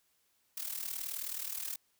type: noise with amplitude modulation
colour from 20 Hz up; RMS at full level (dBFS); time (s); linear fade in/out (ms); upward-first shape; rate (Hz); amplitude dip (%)
blue; -36; 0.57-1.76; 5; sine; 38.9; 75
effects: white hiss -74 dBFS RMS until 1.99 s